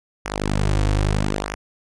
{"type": "tone with flanger", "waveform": "sawtooth", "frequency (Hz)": 50.8, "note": "G#1", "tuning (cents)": -38, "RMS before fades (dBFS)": -21, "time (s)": [0.25, 1.55], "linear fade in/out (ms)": 5, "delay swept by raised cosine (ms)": [0.24, 5.04], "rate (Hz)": 0.79, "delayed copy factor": -0.85, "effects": ["resampled to 22050 Hz"]}